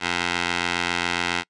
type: tone with band-pass filter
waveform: 15% pulse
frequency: 87.31 Hz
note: F2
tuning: in tune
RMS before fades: -25 dBFS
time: 0-1.44 s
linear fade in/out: 50 ms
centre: 2500 Hz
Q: 0.99
effects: noise-tail reverb RT60 0.1 s tail -25 dB re dry + resampled to 22050 Hz